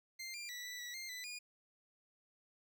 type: tone with pitch steps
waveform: 20% pulse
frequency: 2099 / 2384 / 1956 / 1973 / 1947 / 2107 / 1994 / 2443 Hz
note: C7 / D7 / B6 / B6 / B6 / C7 / B6 / D#7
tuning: +5 / +25 / -17 / -2 / -25 / +12 / +16 / -32 cents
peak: -39 dBFS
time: 0.19-1.39 s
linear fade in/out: 10 ms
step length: 150 ms
effects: none